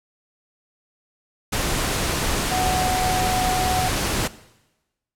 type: tone in noise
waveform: sine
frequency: 740 Hz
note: F#5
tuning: in tune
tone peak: -21 dBFS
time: 2.51-3.89 s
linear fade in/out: 10 ms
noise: pink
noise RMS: -23 dBFS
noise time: 1.52-4.28 s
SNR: -1 dB
effects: noise-tail reverb RT60 1.0 s tail -18 dB re dry + low-pass 12000 Hz 12 dB/octave